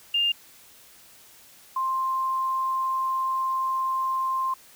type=tone pair in turn; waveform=sine; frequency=2807 / 1051.4 Hz; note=F7 / C6; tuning=+8 / +8 cents; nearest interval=octave + perfect fourth; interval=1700 cents; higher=first; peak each=-20 / -23 dBFS; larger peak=first; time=0.14-0.32 / 1.76-4.54 s; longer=second; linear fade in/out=5 ms; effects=white hiss -52 dBFS RMS until 4.75 s